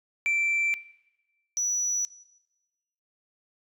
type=tone pair in turn; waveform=sine; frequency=2341 / 5899 Hz; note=D7 / F#8; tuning=-6 / -6 cents; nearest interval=octave + major third; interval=1600 cents; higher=second; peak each=-20 / -23 dBFS; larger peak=first; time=0.26-0.74 / 1.57-2.05 s; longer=neither; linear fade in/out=0 ms; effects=noise-tail reverb RT60 1.0 s tail -19 dB re dry + tanh soft clip ceiling -21 dBFS